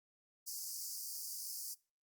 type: high-pass noise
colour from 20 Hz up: pink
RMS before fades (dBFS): -44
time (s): 0.46-1.75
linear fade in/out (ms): 20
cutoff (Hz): 4700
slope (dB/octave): 96
effects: noise-tail reverb RT60 0.3 s tail -21 dB re dry + Opus 48 kbps